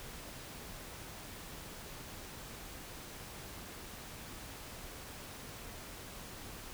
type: silence
effects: pink hiss -48 dBFS RMS until 6.73 s